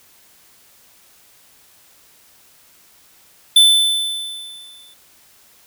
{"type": "tone with exponential decay", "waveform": "square", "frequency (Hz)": 3520, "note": "A7", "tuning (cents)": 0, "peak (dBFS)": -6, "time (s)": [3.56, 4.94], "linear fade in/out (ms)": 5, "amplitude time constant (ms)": 300, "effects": ["white hiss -51 dBFS RMS until 5.66 s"]}